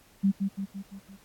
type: tone with echo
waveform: sine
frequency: 196 Hz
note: G3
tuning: in tune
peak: -19 dBFS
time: 0.23-0.32 s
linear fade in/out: 20 ms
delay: 170 ms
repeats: 5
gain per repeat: -5 dB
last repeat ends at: 1.17 s
effects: pink hiss -59 dBFS RMS until 1.24 s + AAC 64 kbps